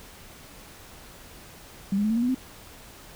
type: tone with pitch steps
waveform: sine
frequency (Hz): 196 / 205.3 / 215 / 225.1 / 235.8 / 246.9 / 258.6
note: G3 / G#3 / A3 / A3 / A#3 / B3 / C4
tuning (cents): 0 / -20 / -40 / +40 / +20 / 0 / -20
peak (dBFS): -21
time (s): 1.92-2.347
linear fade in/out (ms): 5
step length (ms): 61
effects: pink hiss -47 dBFS RMS until 3.15 s